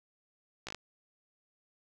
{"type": "slowing click train", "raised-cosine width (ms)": 0.2, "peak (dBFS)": -22, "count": 5, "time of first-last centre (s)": [0.67, 0.746], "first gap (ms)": 16, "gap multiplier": 1.12, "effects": []}